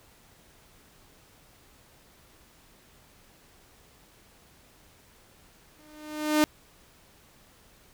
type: tone with exponential growth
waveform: sawtooth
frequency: 303.9 Hz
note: D#4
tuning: 41 cents flat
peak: -13 dBFS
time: 5.79-6.44 s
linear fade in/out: 0 ms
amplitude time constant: 140 ms
effects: pink hiss -58 dBFS RMS until 7.93 s

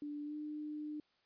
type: tone with pitch glide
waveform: sine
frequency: 293.7 to 301.1 Hz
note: D4 to D4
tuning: 0 to +43 cents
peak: -40 dBFS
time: 0.02-1 s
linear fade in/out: 2 ms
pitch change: +43 cents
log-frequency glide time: 0.24-0.35 s
effects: white hiss -75 dBFS RMS until 1.25 s + resampled to 11025 Hz

